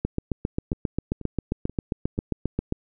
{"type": "two click trains", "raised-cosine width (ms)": 3, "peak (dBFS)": [-24, -11], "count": [4, 21], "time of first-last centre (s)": [[0.73, 2.179], [0.05, 2.724]], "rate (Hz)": [2.07, 7.48], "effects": []}